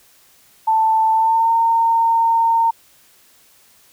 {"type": "tone with pitch glide", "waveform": "sine", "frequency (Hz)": [885, 915.2], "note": ["A5", "A#5"], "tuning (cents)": [10, -32], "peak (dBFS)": -12, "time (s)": [0.67, 2.71], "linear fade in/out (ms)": 10, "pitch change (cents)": 58, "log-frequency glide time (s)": [1.12, 1.52], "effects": ["white hiss -52 dBFS RMS until 3.92 s"]}